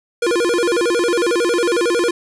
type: tone with vibrato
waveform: square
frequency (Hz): 407.3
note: G#4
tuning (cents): -34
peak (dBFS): -15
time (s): 0.22-2.11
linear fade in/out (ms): 5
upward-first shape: square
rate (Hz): 11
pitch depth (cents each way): 270
effects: resampled to 24000 Hz + 7-bit